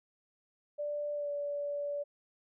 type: tone with pitch glide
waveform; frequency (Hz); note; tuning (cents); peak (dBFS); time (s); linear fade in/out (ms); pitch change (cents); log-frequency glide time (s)
sine; 587.3 to 576.9; D5 to D5; 0 to -31; -33; 0.78-2.04; 20; -31; 1.14-1.3
effects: none